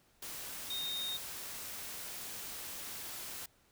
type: tone in noise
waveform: sine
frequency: 3701 Hz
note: A#7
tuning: 13 cents flat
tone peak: -36 dBFS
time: 0.7-1.17 s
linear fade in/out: 5 ms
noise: white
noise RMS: -44 dBFS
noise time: 0.22-3.46 s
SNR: +5 dB
effects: pink hiss -69 dBFS RMS until 3.71 s